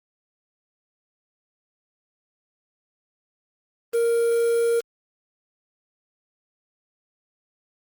triangle tone with quantisation, 466.2 Hz, A#4, in tune, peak -16 dBFS, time 3.93-4.81 s, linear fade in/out 20 ms, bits 6, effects Opus 24 kbps

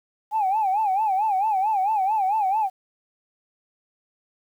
sine tone with vibrato, 814 Hz, G#5, 35 cents flat, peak -18 dBFS, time 0.31-2.7 s, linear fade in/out 50 ms, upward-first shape sine, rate 4.5 Hz, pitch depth 150 cents each way, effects tanh soft clip ceiling -15 dBFS + 9-bit

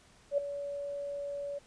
sine tone with ADSR envelope, 569 Hz, C#5, 45 cents sharp, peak -23 dBFS, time 0.31-1.59 s, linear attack 69 ms, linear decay 5 ms, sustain -12 dB, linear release 12 ms, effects pink hiss -61 dBFS RMS until 1.66 s + resampled to 22050 Hz

